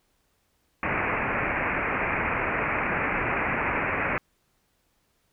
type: low-pass noise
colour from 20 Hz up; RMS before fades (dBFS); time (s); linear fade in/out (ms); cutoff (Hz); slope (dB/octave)
white; -27; 0.83-4.18; 0; 2500; 96
effects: pink hiss -70 dBFS RMS until 5.32 s